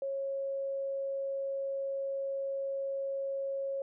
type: tone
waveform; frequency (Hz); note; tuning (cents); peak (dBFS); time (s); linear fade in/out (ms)
sine; 547; C#5; -23; -32; 0.02-3.82; 2
effects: none